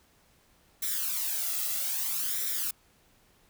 blue noise with flanger, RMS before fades -31 dBFS, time 0.82-2.71 s, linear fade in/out 5 ms, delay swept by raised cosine 0.53 to 1.53 ms, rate 0.62 Hz, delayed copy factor +0.7, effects pink hiss -64 dBFS RMS until 3.49 s

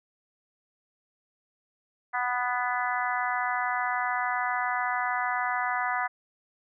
harmonic tone with a mistuned harmonic, 246.9 Hz, B3, in tune, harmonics 3 / 4 / 5 / 6 / 7 / 8, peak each -31 / -32 / -33 / -34 / -34 / -35 dBFS, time 2.13-6.08 s, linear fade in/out 20 ms, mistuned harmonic 8, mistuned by +20 cents, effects none

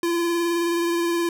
square tone with vibrato, 341.2 Hz, F4, 40 cents flat, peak -21 dBFS, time 0.03-1.29 s, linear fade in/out 2 ms, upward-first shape triangle, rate 19 Hz, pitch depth 26 cents each way, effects none

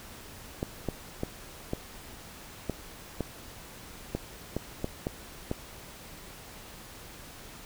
clicks, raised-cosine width 2 ms, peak -16 dBFS, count 11, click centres 0.629 / 0.887 / 1.234 / 1.734 / 2.697 / 3.207 / 4.15 / 4.566 / 4.844 / 5.069 / 5.514 s, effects pink hiss -47 dBFS RMS until 7.65 s

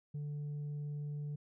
sine tone, 146.83 Hz, D3, in tune, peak -35 dBFS, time 0.14-1.36 s, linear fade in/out 10 ms, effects tanh soft clip ceiling -37 dBFS

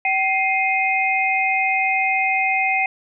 sine tone cluster, 765 / 2109 / 2501 Hz, G5 / C7 / D#7, -42 / +13 / +8 cents, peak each -21 dBFS, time 0.05-2.86 s, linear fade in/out 2 ms, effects none

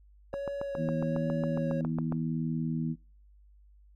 triangle tone with vibrato, 555 Hz, C#5, 2 cents sharp, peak -31 dBFS, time 0.33-1.81 s, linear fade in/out 2 ms, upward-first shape sine, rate 1.2 Hz, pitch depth 23 cents each way
click train, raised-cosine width 1 ms, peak -22 dBFS, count 14, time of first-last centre 0.34-2.123 s, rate 7.29 Hz
harmonic tone, 80.3 Hz, E2, 45 cents flat, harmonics 2 / 3 / 4, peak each -31 / -33 / -40 dBFS, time 0.76-2.96 s, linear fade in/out 50 ms
effects noise-tail reverb RT60 0.5 s tail -25 dB re dry + added 50 Hz sine -55 dBFS peak until 3.95 s

